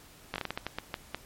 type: slowing click train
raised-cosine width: 0.3 ms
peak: -16 dBFS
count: 11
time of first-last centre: 0.34-1.146 s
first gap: 18 ms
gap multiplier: 1.31
effects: pink hiss -54 dBFS RMS until 1.25 s + MP3 64 kbps